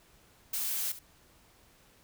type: noise with echo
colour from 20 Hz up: blue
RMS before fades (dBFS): -33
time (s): 0.53-0.92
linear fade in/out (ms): 5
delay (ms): 71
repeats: 1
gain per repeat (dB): -14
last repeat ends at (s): 0.991
effects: pink hiss -62 dBFS RMS until 2.03 s